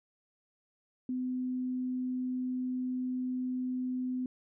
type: tone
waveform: sine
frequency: 253.7 Hz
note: B3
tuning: 47 cents sharp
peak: -31 dBFS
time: 1.09-4.26 s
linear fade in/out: 2 ms
effects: none